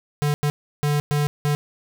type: tone bursts at uneven times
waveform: square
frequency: 146.83 Hz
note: D3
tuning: in tune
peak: -19 dBFS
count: 5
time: 0.22-0.34 / 0.43-0.5 / 0.83-1 / 1.11-1.27 / 1.45-1.55 s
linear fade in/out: 0 ms
effects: none